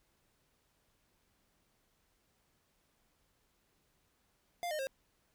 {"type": "tone with pitch steps", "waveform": "square", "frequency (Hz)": [698.5, 611.6, 535.5], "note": ["F5", "D#5", "C5"], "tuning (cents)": [0, -30, 40], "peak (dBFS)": -36, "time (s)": [4.63, 4.87], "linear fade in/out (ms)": 0, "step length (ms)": 80, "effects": ["pink hiss -75 dBFS RMS until 5.34 s"]}